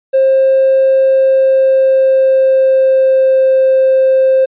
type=tone with pitch glide; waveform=triangle; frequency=532 to 526.8 Hz; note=C5 to C5; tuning=+29 to +12 cents; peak=-3 dBFS; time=0.13-4.46 s; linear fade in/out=20 ms; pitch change=-17 cents; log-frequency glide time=0.99-3.5 s; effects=tanh soft clip ceiling -3 dBFS + resampled to 8000 Hz